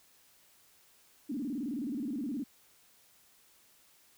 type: tone with vibrato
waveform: sine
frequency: 261.6 Hz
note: C4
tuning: in tune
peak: -33 dBFS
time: 1.29-2.44 s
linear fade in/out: 10 ms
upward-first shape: square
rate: 19 Hz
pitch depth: 200 cents each way
effects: white hiss -64 dBFS RMS until 4.17 s